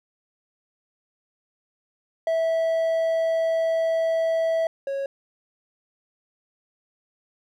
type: tone pair in turn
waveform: triangle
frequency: 654 / 549.9 Hz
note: E5 / C#5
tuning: -14 / -14 cents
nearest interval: minor third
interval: 300 cents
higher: first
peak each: -18 / -23 dBFS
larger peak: first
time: 2.27-4.67 / 4.87-5.06 s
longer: first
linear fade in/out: 2 ms
effects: none